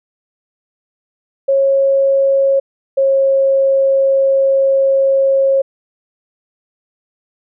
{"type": "tone pair in turn", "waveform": "sine", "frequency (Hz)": [546, 542.2], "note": ["C#5", "C#5"], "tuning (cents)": [-26, -38], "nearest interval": "unison", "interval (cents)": 12, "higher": "first", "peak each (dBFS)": -9, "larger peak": "neither", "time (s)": [[1.48, 2.6], [2.97, 5.62]], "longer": "second", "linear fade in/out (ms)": 10, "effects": []}